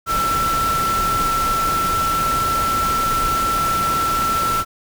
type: tone in noise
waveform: sine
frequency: 1338 Hz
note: E6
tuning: 25 cents sharp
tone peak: -17 dBFS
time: 0.06-4.65 s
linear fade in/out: 50 ms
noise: pink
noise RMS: -25 dBFS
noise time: 0.06-4.65 s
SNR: +5 dB
effects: none